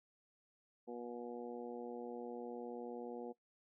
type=harmonic tone; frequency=120.4 Hz; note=B2; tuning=44 cents flat; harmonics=2 / 3 / 4 / 5 / 6 / 7; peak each=-49 / -49 / -47 / -60 / -54 / -57 dBFS; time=0.87-3.33 s; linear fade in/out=20 ms; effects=noise-tail reverb RT60 0.1 s tail -18 dB re dry